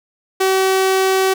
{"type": "tone", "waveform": "sawtooth", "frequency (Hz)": 380.8, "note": "F#4", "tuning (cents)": 50, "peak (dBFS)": -9, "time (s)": [0.4, 1.34], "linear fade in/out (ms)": 10, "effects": []}